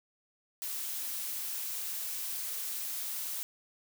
blue noise, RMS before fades -37 dBFS, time 0.62-3.43 s, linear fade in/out 0 ms, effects none

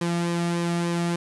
sawtooth tone with flanger, 171.5 Hz, F3, 31 cents flat, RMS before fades -25 dBFS, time 0.01-1.16 s, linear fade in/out 5 ms, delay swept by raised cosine 1.4 to 2.04 ms, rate 3.4 Hz, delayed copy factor -0.5, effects resampled to 24000 Hz + 8-bit

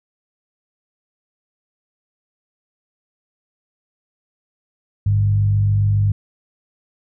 sine tone with frequency modulation, 102.2 Hz, G#2, 27 cents flat, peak -13 dBFS, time 5.06-6.12 s, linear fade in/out 5 ms, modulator 47.3 Hz, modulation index 0.42, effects none

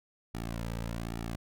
sawtooth tone with flanger, 57 Hz, A#1, 38 cents flat, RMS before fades -37 dBFS, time 0.34-1.36 s, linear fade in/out 5 ms, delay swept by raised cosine 1.9 to 2.84 ms, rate 1.2 Hz, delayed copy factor -1, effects none

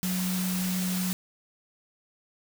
sine tone in noise, 183.7 Hz, F#3, 12 cents flat, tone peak -27 dBFS, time 0.03-1.13 s, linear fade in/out 0 ms, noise white, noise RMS -34 dBFS, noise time 0.03-1.13 s, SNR +4 dB, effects none

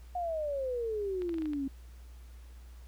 sine exponential sweep, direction down, 727 to 265.8 Hz, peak -31 dBFS, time 0.15-1.68 s, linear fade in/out 5 ms
clicks, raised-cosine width 0.3 ms, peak -32 dBFS, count 7, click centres 1.22 / 1.293 / 1.342 / 1.384 / 1.421 / 1.457 / 1.534 s
effects added 60 Hz sine -47 dBFS peak until 2.87 s + pink hiss -63 dBFS RMS until 2.87 s

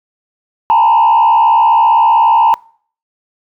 sine tone with frequency modulation, 908 Hz, A#5, 46 cents flat, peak -4 dBFS, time 0.7-2.54 s, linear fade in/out 0 ms, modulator 67.5 Hz, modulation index 0.9, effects noise-tail reverb RT60 0.5 s tail -25 dB re dry + tanh soft clip ceiling -3 dBFS

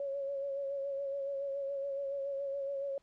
sine tone with vibrato, 554.4 Hz, C#5, in tune, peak -34 dBFS, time 0-2.98 s, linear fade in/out 2 ms, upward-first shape sine, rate 7.1 Hz, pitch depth 32 cents each way, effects pink hiss -73 dBFS RMS until 3.02 s + low-pass 6000 Hz 12 dB/octave

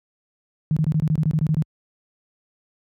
sine tone bursts, 155.7 Hz, D#3, 2 cents sharp, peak -16 dBFS, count 12, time 0.71-1.623 s, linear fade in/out 0 ms, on 55 ms, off 23 ms, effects high-pass 60 Hz 12 dB/octave

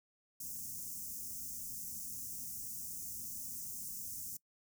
white band-stop noise, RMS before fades -44 dBFS, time 0.4-4.37 s, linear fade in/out 5 ms, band 270 to 5700 Hz, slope 48 dB/octave, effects noise-tail reverb RT60 0.1 s tail -22 dB re dry

